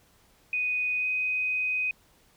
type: tone with pitch glide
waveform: sine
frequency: 2489 to 2506 Hz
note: D#7 to D#7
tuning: 0 to +12 cents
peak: -25 dBFS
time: 0.53-1.91 s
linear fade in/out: 2 ms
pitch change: +12 cents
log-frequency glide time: 0.98-1.06 s
effects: pink hiss -62 dBFS RMS until 2.36 s